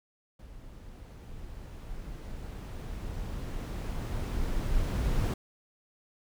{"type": "noise with level ramp", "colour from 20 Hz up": "brown", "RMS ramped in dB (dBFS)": [-48, -27], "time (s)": [0.39, 5.34], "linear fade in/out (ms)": 5, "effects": []}